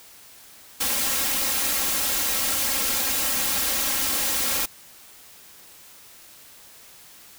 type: noise with comb filter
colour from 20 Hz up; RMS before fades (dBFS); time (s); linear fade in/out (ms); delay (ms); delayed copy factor
white; -24; 0.8-4.66; 10; 3.7; +0.8
effects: white hiss -48 dBFS RMS until 7.38 s